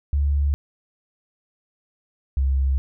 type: tone pair in turn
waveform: sine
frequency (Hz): 71.4 / 67.22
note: D2 / C2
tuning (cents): -48 / +47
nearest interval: minor second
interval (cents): 105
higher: first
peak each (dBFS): -17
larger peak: neither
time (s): 0.13-0.54 / 2.37-2.78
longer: neither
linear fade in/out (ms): 0
effects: none